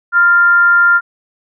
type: tone with frequency modulation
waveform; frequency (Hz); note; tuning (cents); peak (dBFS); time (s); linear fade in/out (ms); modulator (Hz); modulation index
sine; 1396.9; F6; 0; -6; 0.12-1.01; 50; 387; 0.24
effects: none